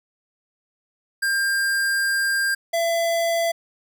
square tone pair in turn, 1598 / 671.9 Hz, G6 / E5, +33 / +33 cents, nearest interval octave + minor third, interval 1500 cents, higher first, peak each -20 dBFS, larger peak neither, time 1.22-2.55 / 2.73-3.52 s, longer first, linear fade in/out 10 ms, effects none

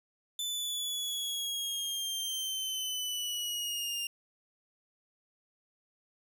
sawtooth linear sweep, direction down, 3520 to 2794 Hz, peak -30 dBFS, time 0.39-4.07 s, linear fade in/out 2 ms, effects none

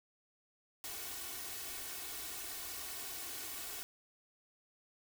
white noise with comb filter, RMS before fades -44 dBFS, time 0.84-3.83 s, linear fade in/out 0 ms, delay 2.7 ms, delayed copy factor +0.8, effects none

